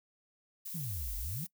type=noise; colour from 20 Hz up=violet; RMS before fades=-42 dBFS; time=0.65-1.47 s; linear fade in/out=10 ms
type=exponential two-way sweep; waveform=sine; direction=down then up; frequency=184.2 to 44.41 to 184.2 Hz; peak=-37 dBFS; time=0.74-1.45 s; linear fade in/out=10 ms; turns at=1.16 s
effects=noise-tail reverb RT60 0.1 s tail -22 dB re dry